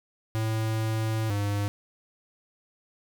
square tone pair in turn, 110.6 / 101.94 Hz, A2 / G#2, +9 / -32 cents, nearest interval minor second, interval 141 cents, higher first, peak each -26 dBFS, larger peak neither, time 0.35-1.3 / 1.3-1.68 s, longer first, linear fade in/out 0 ms, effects none

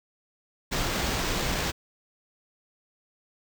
pink noise with sample-and-hold, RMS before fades -28 dBFS, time 0.71-1.72 s, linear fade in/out 20 ms, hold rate 11025 Hz, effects none

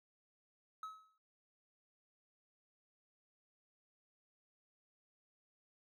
triangle tone with exponential decay, 1285 Hz, E6, 45 cents flat, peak -39 dBFS, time 0.83-1.18 s, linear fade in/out 2 ms, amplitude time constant 75 ms, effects none

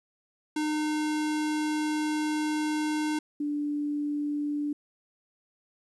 square / sine tone pair in turn, 304.9 / 293.1 Hz, D#4 / D4, -35 / -3 cents, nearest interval minor second, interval 68 cents, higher first, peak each -27 dBFS, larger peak neither, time 0.56-3.19 / 3.4-4.73 s, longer first, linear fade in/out 5 ms, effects resampled to 24000 Hz + 11-bit

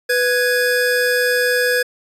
square tone pair together, 494.7 / 1664 Hz, B4 / G#6, +3 / +3 cents, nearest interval octave + major sixth, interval 2100 cents, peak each -18 dBFS, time 0.09-1.83 s, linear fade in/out 10 ms, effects resampled to 32000 Hz

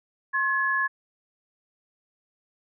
sine tone pair together, 1070.9 / 1700 Hz, C6 / G#6, +40 / +40 cents, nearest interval minor sixth, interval 800 cents, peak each -27 / -23 dBFS, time 0.33-0.88 s, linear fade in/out 20 ms, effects none

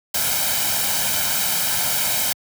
white noise with comb filter, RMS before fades -21 dBFS, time 0.14-2.33 s, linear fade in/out 5 ms, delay 1.3 ms, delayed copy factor +0.65, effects high-pass 80 Hz 12 dB/octave

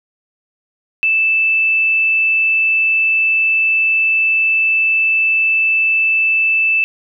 sine tone, 2638 Hz, E7, 1 cent sharp, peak -11 dBFS, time 1.03-6.84 s, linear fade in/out 0 ms, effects none

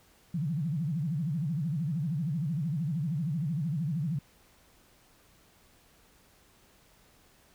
sine tone with vibrato, 155.56 Hz, D#3, in tune, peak -28 dBFS, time 0.34-4.19 s, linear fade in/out 5 ms, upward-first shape sine, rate 13 Hz, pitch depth 240 cents each way, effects pink hiss -62 dBFS RMS until 7.54 s

